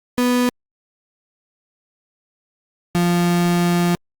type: tone pair in turn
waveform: 35% pulse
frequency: 246.9 / 174.26 Hz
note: B3 / F3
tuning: 0 / -4 cents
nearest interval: tritone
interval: 604 cents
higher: first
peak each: -13 dBFS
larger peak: neither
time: 0.18-0.49 / 2.95-3.95 s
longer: second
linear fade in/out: 0 ms
effects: Opus 48 kbps